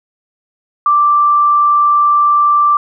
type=tone; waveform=sine; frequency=1174.7 Hz; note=D6; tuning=in tune; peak=-7 dBFS; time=0.86-2.77 s; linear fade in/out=2 ms; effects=none